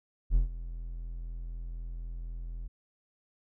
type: tone with ADSR envelope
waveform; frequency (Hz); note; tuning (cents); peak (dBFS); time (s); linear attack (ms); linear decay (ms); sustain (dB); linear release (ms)
triangle; 42; E1; +33; -17; 0.3-2.68; 50; 130; -17; 12
effects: none